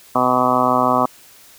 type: harmonic tone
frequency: 126.3 Hz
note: B2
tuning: 39 cents sharp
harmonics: 1 / 2 / 3 / 4 / 5 / 6 / 7 / 8 / 9 / 10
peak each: -31 / -21 / -29 / -25 / -21 / -21 / -25 / -21 / -19 / -24 dBFS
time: 0.15-1.06 s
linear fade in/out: 5 ms
effects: white hiss -46 dBFS RMS until 1.58 s